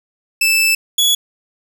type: tone pair in turn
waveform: sawtooth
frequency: 2637 / 3384 Hz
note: E7 / G#7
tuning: 0 / +32 cents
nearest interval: major third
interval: 432 cents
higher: second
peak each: -8 dBFS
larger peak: neither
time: 0.41-0.75 / 0.98-1.15 s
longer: first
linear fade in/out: 5 ms
effects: none